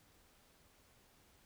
silence, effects pink hiss -68 dBFS RMS until 1.45 s

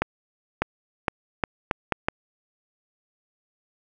accelerating click train, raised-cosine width 0.5 ms, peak -6 dBFS, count 7, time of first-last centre 0.02-2.085 s, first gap 600 ms, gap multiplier 0.77, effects none

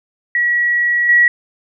sine tone with level steps, 1923 Hz, B6, 47 cents flat, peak -12 / -7 dBFS, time 0.35-1.28 s, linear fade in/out 2 ms, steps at 1.09 s, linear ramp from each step 2 ms, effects none

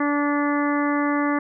harmonic tone, 290 Hz, D4, 22 cents flat, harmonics 1 / 2 / 3 / 4 / 5 / 6 / 7, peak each -21 / -29 / -30 / -27 / -34 / -31 / -33 dBFS, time 0-1.39 s, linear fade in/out 5 ms, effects none

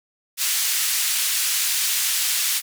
white band-pass noise, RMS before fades -22 dBFS, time 0.37-2.62 s, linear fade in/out 50 ms, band 2000 to 13000 Hz, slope 12 dB/octave, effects none

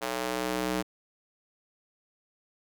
square tone with high-pass filter sweep, 62.1 Hz, B1, 10 cents sharp, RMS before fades -31 dBFS, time 0.01-0.83 s, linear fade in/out 20 ms, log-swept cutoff 550 to 250 Hz, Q 1, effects none

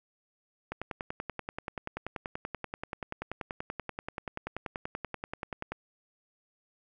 click train, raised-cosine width 0.5 ms, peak -20 dBFS, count 53, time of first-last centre 0.72-5.72 s, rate 10.4 Hz, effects none

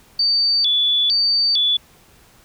sine tone with vibrato, 3981 Hz, B7, 13 cents sharp, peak -14 dBFS, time 0.19-1.77 s, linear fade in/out 5 ms, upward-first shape square, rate 1.1 Hz, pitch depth 250 cents each way, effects pink hiss -51 dBFS RMS until 2.44 s

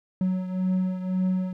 triangle beating tone pair, 185 / 186.9 Hz, F#3 / F#3, 0 / +18 cents, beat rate 1.9 Hz, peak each -22 / -28 dBFS, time 0.21-1.53 s, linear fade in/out 2 ms, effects none

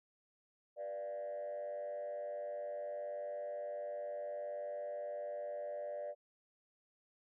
sine tone with frequency modulation, 590 Hz, D5, 8 cents sharp, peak -38 dBFS, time 0.76-6.15 s, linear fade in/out 50 ms, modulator 99.3 Hz, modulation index 0.68, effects tanh soft clip ceiling -37 dBFS

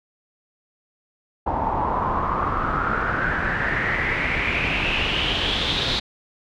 pink noise with low-pass filter sweep, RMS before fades -23 dBFS, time 1.46-6 s, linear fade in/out 10 ms, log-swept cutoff 840 to 3900 Hz, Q 6.2, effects none

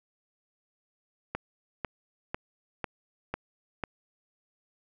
click train, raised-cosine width 0.5 ms, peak -16 dBFS, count 6, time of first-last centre 1.35-3.838 s, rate 2.01 Hz, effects none

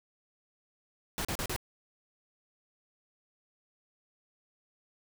pink noise bursts, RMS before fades -34 dBFS, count 4, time 1.18-1.563 s, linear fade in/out 0 ms, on 68 ms, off 37 ms, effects none

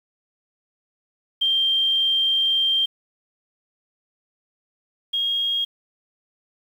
sine tone pair in turn, 3171 / 3262 Hz, G7 / G#7, +19 / -32 cents, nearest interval unison, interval 49 cents, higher second, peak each -17 / -20 dBFS, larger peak first, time 1.41-2.86 / 5.13-5.65 s, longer first, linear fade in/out 10 ms, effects 8-bit

